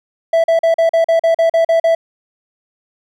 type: tone bursts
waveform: triangle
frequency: 660 Hz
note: E5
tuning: 2 cents sharp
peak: -7 dBFS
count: 11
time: 0.33-1.95 s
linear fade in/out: 5 ms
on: 110 ms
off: 41 ms
effects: none